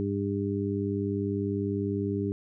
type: harmonic tone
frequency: 100 Hz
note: G2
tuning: 35 cents sharp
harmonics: 1 / 2 / 3 / 4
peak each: -32 / -32 / -32 / -32 dBFS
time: 0-2.32 s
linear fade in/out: 0 ms
effects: none